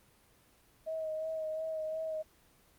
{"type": "tone with vibrato", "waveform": "sine", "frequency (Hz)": 633, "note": "D#5", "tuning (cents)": 30, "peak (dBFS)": -34, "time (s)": [0.86, 2.23], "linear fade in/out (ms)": 20, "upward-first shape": "sine", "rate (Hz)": 2.8, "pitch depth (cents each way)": 24, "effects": ["pink hiss -65 dBFS RMS until 2.78 s", "Opus 24 kbps"]}